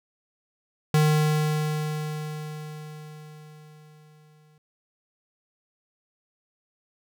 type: tone with exponential decay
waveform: square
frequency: 152.8 Hz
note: D#3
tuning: 31 cents flat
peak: -17 dBFS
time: 0.94-4.58 s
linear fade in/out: 2 ms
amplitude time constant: 790 ms
effects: none